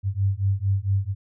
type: beating tone pair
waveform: sine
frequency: 96 / 100.4 Hz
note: G2 / G2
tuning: -36 / +42 cents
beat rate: 4.4 Hz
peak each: -23 dBFS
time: 0.03-1.15 s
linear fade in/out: 50 ms
effects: none